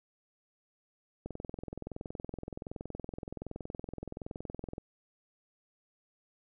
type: click train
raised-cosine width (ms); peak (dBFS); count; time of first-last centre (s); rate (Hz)
2; -26; 76; 1.26-4.781; 21.3
effects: none